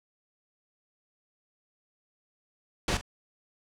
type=noise with echo; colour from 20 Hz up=pink; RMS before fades=-27 dBFS; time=2.88-2.97 s; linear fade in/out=2 ms; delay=42 ms; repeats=1; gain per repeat=-13 dB; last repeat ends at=3.012 s; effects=low-pass 7000 Hz 12 dB/octave